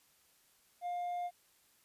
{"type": "tone with hard clipping", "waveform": "sine", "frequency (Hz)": 707, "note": "F5", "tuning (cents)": 21, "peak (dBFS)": -36, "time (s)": [0.81, 1.31], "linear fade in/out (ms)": 50, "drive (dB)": 2, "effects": ["white hiss -69 dBFS RMS until 1.84 s", "resampled to 32000 Hz"]}